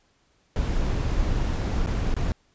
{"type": "noise with dropouts", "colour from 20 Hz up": "brown", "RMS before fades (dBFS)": -24, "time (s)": [0.56, 2.32], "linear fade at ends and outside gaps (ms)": 1, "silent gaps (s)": [[1.862, 1.871], [2.141, 2.165]], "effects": ["pink hiss -65 dBFS RMS until 2.54 s", "resampled to 16000 Hz"]}